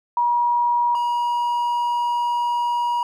sine / triangle tone pair in turn, 958 / 958 Hz, A#5 / A#5, +47 / +47 cents, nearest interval unison, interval 0 cents, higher neither, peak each -16 / -17 dBFS, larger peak first, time 0.17-0.95 / 0.95-3.03 s, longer second, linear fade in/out 2 ms, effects none

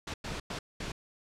pink noise bursts at uneven times, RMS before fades -37 dBFS, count 4, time 0.07-0.14 / 0.24-0.4 / 0.5-0.59 / 0.8-0.92 s, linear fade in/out 5 ms, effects low-pass 6000 Hz 12 dB/octave

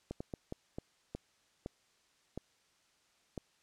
slowing click train, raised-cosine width 2 ms, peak -26 dBFS, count 9, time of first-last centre 0.11-3.377 s, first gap 95 ms, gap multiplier 1.4, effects white hiss -71 dBFS RMS until 3.62 s + low-pass 7000 Hz 12 dB/octave

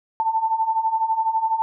sine beating tone pair, 882 / 894 Hz, A5 / A5, +4 / +27 cents, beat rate 12 Hz, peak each -24 / -20 dBFS, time 0.2-1.62 s, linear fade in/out 0 ms, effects none

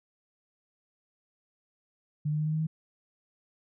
sine tone with pitch steps, 150 / 151.66 / 153.33 / 155.02 / 156.73 / 158.46 Hz, D3 / D#3 / D#3 / D#3 / D#3 / D#3, +37 / -44 / -25 / -6 / +13 / +32 cents, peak -26 dBFS, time 2.25-2.67 s, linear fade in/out 10 ms, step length 70 ms, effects none

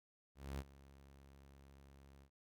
sawtooth tone with ADSR envelope, 68.7 Hz, C#2, 15 cents flat, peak -37 dBFS, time 0.35-2.3 s, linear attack 240 ms, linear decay 45 ms, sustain -19 dB, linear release 78 ms, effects none

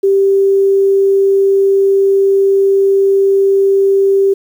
sine tone, 392 Hz, G4, in tune, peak -7 dBFS, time 0.03-4.34 s, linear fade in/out 10 ms, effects 7-bit

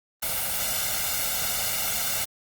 white noise with comb filter, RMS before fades -27 dBFS, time 0.22-2.25 s, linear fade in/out 10 ms, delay 1.4 ms, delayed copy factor +0.85, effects Opus 32 kbps

